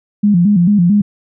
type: tone with vibrato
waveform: sine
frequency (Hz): 189.3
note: F#3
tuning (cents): +40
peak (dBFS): -7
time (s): 0.23-1.02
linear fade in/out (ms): 10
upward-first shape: square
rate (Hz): 4.5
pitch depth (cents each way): 150
effects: none